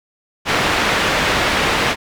white low-pass noise, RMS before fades -17 dBFS, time 0.45-1.96 s, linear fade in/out 50 ms, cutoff 2400 Hz, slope 12 dB/octave, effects none

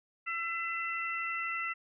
harmonic tone, 672 Hz, E5, 33 cents sharp, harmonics 2 / 3 / 4, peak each -37 / -36 / -38 dBFS, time 0.26-1.74 s, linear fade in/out 20 ms, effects none

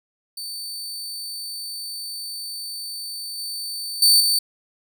sawtooth tone with level steps, 4550 Hz, C#8, 44 cents sharp, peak -27 / -25 / -9 / -14 dBFS, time 0.37-4.39 s, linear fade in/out 5 ms, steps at 3.38 / 4.02 / 4.2 s, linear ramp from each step 5 ms, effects none

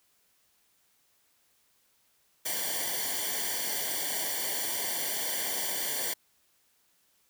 white noise with comb filter, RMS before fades -32 dBFS, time 2.45-6.14 s, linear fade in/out 10 ms, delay 0.77 ms, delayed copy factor -0.95, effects white hiss -69 dBFS RMS until 7.29 s

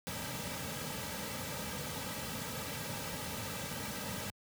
pink noise with comb filter, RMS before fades -40 dBFS, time 0.07-4.3 s, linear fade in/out 0 ms, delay 2.8 ms, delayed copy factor -0.7, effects high-pass 80 Hz 12 dB/octave

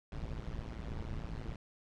brown noise with amplitude modulation, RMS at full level -37 dBFS, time 0.12-1.56 s, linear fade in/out 2 ms, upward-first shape sine, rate 113 Hz, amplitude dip 100%, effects low-pass 5000 Hz 12 dB/octave

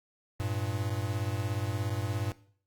square beating tone pair, 98 / 115 Hz, G2 / A#2, 0 / -23 cents, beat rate 17 Hz, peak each -33 / -35 dBFS, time 0.4-2.32 s, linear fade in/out 0 ms, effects noise-tail reverb RT60 0.5 s tail -17 dB re dry + Opus 48 kbps

